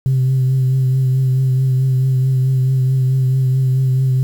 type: tone with vibrato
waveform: sine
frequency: 130.81 Hz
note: C3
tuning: in tune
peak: -10 dBFS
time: 0.06-4.23 s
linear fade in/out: 0 ms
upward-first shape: triangle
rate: 4.6 Hz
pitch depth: 32 cents each way
effects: tanh soft clip ceiling -9 dBFS + 7-bit